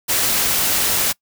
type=noise; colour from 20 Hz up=white; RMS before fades=-18 dBFS; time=0.08-1.13 s; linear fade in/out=20 ms; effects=noise-tail reverb RT60 0.1 s tail -24 dB re dry